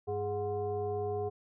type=tone with frequency modulation; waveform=sine; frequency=415.3 Hz; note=G#4; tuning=in tune; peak=-31 dBFS; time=0.07-1.3 s; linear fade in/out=20 ms; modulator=315 Hz; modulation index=0.9; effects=none